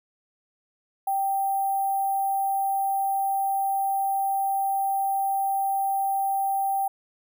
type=tone with sample-and-hold; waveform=sine; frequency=784 Hz; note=G5; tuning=in tune; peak=-22 dBFS; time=1.07-6.88 s; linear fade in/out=5 ms; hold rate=11025 Hz; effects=none